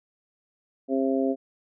harmonic tone, 133.9 Hz, C3, 40 cents sharp, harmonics 2 / 3 / 4 / 5, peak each -24 / -28 / -29 / -31 dBFS, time 0.88-1.36 s, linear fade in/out 50 ms, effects none

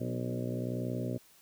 harmonic tone with a mistuned harmonic, 61.1 Hz, B1, 18 cents flat, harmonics 2 / 3 / 4 / 5 / 6 / 7 / 8 / 9 / 10, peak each -36 / -41 / -38 / -45 / -42 / -46 / -46 / -44 / -45 dBFS, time 0-1.18 s, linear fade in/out 10 ms, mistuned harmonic 4, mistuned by +31 cents, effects white hiss -61 dBFS RMS until 1.41 s

